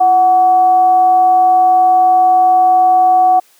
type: tone with frequency modulation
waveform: sine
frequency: 740 Hz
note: F#5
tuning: in tune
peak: -6 dBFS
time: 0-3.4 s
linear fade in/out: 10 ms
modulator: 401 Hz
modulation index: 0.22
effects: white hiss -50 dBFS RMS until 3.59 s + high-pass 300 Hz 12 dB/octave